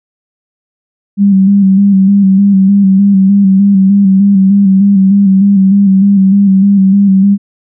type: tone with vibrato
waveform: sine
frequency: 196 Hz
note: G3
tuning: in tune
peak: -3 dBFS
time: 1.17-7.38 s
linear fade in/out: 50 ms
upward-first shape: square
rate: 3.3 Hz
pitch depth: 39 cents each way
effects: none